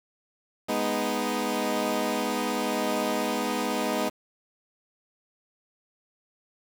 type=chord; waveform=15% pulse; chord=G# minor; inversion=none; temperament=equal; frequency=207.7 / 246.9 / 311.1 Hz; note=G#3 / B3 / D#4; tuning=0 / 0 / 0 cents; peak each=-24 / -23 / -24 dBFS; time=0.68-4.1 s; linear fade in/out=20 ms; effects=7-bit